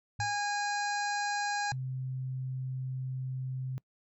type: tone with exponential decay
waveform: sine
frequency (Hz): 107.7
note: A2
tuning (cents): -37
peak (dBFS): -32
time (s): 0.19-0.41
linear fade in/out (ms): 5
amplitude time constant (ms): 47
type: harmonic tone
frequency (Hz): 820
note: G#5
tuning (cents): -22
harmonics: 1 / 2 / 3 / 5 / 6 / 7 / 8 / 9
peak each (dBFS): -32 / -35 / -43 / -42 / -46 / -46 / -46 / -47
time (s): 0.2-1.72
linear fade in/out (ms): 2
type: tone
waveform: sine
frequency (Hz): 130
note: C3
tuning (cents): -11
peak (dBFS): -33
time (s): 1.72-3.78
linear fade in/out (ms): 0
effects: noise-tail reverb RT60 0.1 s tail -24 dB re dry